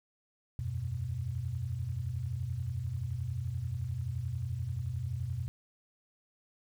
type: chord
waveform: sine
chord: E suspended second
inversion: none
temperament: equal with one note detuned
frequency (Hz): 82.41 / 93.84 / 123.47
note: E2 / F#2 / B2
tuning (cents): 0 / +25 / 0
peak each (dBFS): -40 / -38 / -35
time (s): 0.59-5.48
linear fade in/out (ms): 0
effects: 10-bit